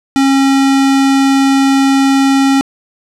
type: tone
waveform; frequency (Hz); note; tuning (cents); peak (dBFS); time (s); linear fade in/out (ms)
square; 271.9; C#4; -33; -8; 0.16-2.61; 0
effects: low-pass 9000 Hz 12 dB/octave